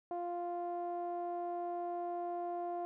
sawtooth tone with low-pass filter, 349.2 Hz, F4, in tune, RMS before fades -39 dBFS, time 0.11-2.85 s, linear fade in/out 0 ms, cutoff 760 Hz, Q 4, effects none

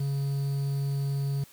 triangle tone with quantisation, 139.2 Hz, C#3, 8 cents sharp, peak -24 dBFS, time 0-1.44 s, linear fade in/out 5 ms, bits 8, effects white hiss -55 dBFS RMS until 1.52 s

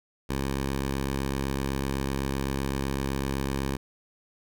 10% pulse tone, 67.9 Hz, C#2, 35 cents flat, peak -19 dBFS, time 0.29-3.77 s, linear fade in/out 10 ms, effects none

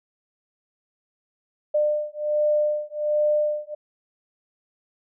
sine beating tone pair, 599 / 600.3 Hz, D5 / D5, +34 / +38 cents, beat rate 1.3 Hz, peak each -23 dBFS, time 1.74-3.75 s, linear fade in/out 10 ms, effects none

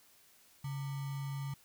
sine tone with sample-and-hold, 138.59 Hz, C#3, in tune, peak -36 dBFS, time 0.64-1.54 s, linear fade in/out 5 ms, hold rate 1050 Hz, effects white hiss -64 dBFS RMS until 1.64 s

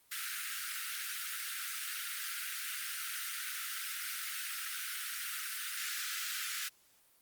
pink high-pass noise, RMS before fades -39 dBFS, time 0.11-6.69 s, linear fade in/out 10 ms, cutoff 1300 Hz, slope 96 dB/octave, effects white hiss -67 dBFS RMS until 7.21 s + Opus 32 kbps

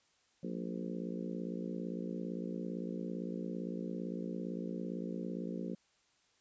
harmonic tone with a mistuned harmonic, 57.7 Hz, A#1, 17 cents flat, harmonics 3 / 4 / 5 / 6 / 7 / 8 / 9, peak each -41 / -43 / -45 / -47 / -48 / -49 / -50 dBFS, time 0.43-5.75 s, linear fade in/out 5 ms, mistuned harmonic 3, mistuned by +87 cents, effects white hiss -72 dBFS RMS until 6.4 s + resampled to 16000 Hz

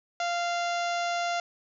harmonic tone with a mistuned harmonic, 694 Hz, F5, 11 cents flat, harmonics 1 / 2 / 3 / 4 / 5 / 6 / 7 / 8 / 9 / 10, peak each -28 / -34 / -38 / -40 / -42 / -44 / -45 / -46 / -47 / -48 dBFS, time 0.2-1.4 s, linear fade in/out 2 ms, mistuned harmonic 10, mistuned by -30 cents, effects none

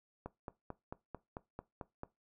click train, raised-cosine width 1 ms, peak -28 dBFS, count 9, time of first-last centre 0.26-2.034 s, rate 4.51 Hz, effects noise-tail reverb RT60 0.2 s tail -19 dB re dry

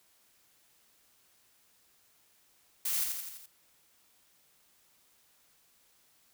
blue noise with echo, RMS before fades -32 dBFS, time 2.85-3.04 s, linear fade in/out 5 ms, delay 84 ms, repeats 5, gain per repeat -4 dB, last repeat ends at 3.46 s, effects white hiss -67 dBFS RMS until 6.33 s

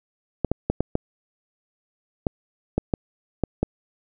clicks, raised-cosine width 2 ms, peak -7 dBFS, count 10, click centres 0.447 / 0.516 / 0.7 / 0.806 / 0.954 / 2.268 / 2.78 / 2.938 / 3.437 / 3.63 s, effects none

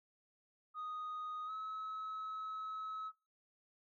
sine tone with pitch glide, 1244 to 1288.6 Hz, D#6 to E6, -1 to -40 cents, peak -39 dBFS, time 0.74-3.12 s, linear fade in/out 50 ms, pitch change +61 cents, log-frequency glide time 1.46-1.51 s, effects noise-tail reverb RT60 0.3 s tail -19 dB re dry + tanh soft clip ceiling -39 dBFS

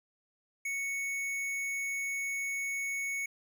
sine tone with tanh clipping, 2217 Hz, C#7, in tune, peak -34 dBFS, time 0.65-3.26 s, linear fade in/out 5 ms, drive 16 dB, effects none

